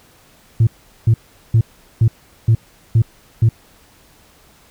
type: tone bursts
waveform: sine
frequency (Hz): 112.9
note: A2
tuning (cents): +45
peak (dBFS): -6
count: 7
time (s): 0.6-3.49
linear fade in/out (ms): 5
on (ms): 70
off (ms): 400
effects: tanh soft clip ceiling -6 dBFS + pink hiss -50 dBFS RMS until 4.7 s